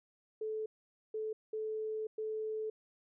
sine tone bursts at uneven times, 434.9 Hz, A4, 20 cents flat, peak -35 dBFS, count 4, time 0.41-0.66 / 1.14-1.33 / 1.53-2.07 / 2.18-2.7 s, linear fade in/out 5 ms, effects none

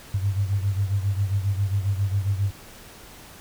sine beating tone pair, 97.4 / 104.8 Hz, G2 / G#2, -11 / +16 cents, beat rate 7.4 Hz, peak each -22 / -27 dBFS, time 0.14-2.51 s, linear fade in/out 5 ms, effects pink hiss -45 dBFS RMS until 3.4 s

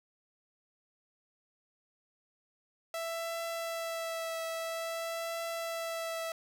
sawtooth tone with vibrato, 661 Hz, E5, 5 cents sharp, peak -31 dBFS, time 2.94-6.32 s, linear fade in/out 2 ms, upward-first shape triangle, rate 0.5 Hz, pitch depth 18 cents each way, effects none

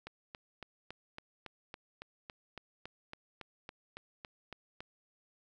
click train, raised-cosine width 0.3 ms, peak -28 dBFS, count 18, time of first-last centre 0.07-4.805 s, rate 3.59 Hz, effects none

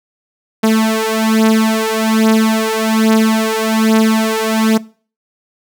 sawtooth beating tone pair, 220 / 221.2 Hz, A3 / A3, 0 / +9 cents, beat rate 1.2 Hz, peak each -10 dBFS, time 0.63-4.78 s, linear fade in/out 10 ms, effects noise-tail reverb RT60 0.4 s tail -21 dB re dry

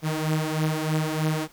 sawtooth beating tone pair, 155.1 / 158.3 Hz, D#3 / D#3, -5 / +30 cents, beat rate 3.2 Hz, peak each -21 / -24 dBFS, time 0.02-1.48 s, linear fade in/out 50 ms, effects pink hiss -54 dBFS RMS until 1.52 s

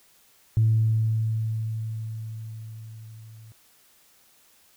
sine tone with level ramp, 110.9 Hz, A2, 14 cents sharp, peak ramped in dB -15 to -44 dBFS, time 0.57-3.52 s, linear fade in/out 0 ms, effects tanh soft clip ceiling -12 dBFS + white hiss -59 dBFS RMS until 4.76 s

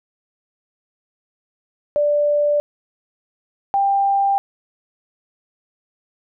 sine tone pair in turn, 587.3 / 792.6 Hz, D5 / G5, 0 / +19 cents, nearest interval perfect fourth, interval 519 cents, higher second, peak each -14 dBFS, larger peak neither, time 1.96-2.6 / 3.74-4.38 s, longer neither, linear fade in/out 0 ms, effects none

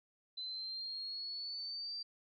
sine exponential sweep, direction up, 4024 to 4699 Hz, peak -40 dBFS, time 0.37-2.03 s, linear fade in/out 10 ms, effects none

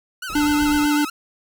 sawtooth tone with vibrato, 1395 Hz, F6, 2 cents flat, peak -24 dBFS, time 0.22-1.1 s, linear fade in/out 5 ms, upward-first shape sine, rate 8 Hz, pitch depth 170 cents each way
brown noise, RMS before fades -34 dBFS, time 0.29-0.86 s, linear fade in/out 5 ms
square tone, 294.7 Hz, D4, 6 cents sharp, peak -17 dBFS, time 0.35-1.05 s, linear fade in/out 5 ms
effects none

